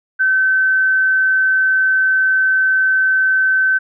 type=tone; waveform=sine; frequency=1534 Hz; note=G6; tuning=38 cents flat; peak=-11 dBFS; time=0.19-3.79 s; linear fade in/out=20 ms; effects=none